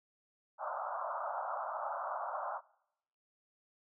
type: band-pass noise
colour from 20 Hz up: pink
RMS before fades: -39 dBFS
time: 0.58-2.61 s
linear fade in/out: 50 ms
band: 580 to 1400 Hz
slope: 96 dB/octave
effects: noise-tail reverb RT60 0.8 s tail -23 dB re dry